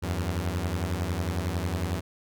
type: beating tone pair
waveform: sawtooth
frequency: 82.4 / 93.4 Hz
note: E2 / F#2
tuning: 0 / +17 cents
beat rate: 11 Hz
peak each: -26 dBFS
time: 0.02-2.01 s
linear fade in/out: 20 ms
effects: none